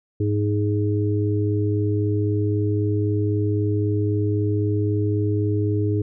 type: harmonic tone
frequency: 103.83 Hz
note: G#2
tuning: in tune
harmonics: 1 / 3 / 4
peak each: -20 / -25 / -26 dBFS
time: 0.2-6.02 s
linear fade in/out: 5 ms
effects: none